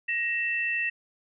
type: tone pair together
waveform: sine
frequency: 1882.2 / 2668 Hz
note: A#6 / E7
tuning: +16 / +20 cents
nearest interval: tritone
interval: 604 cents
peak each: -28 dBFS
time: 0.08-0.9 s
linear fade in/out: 10 ms
effects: none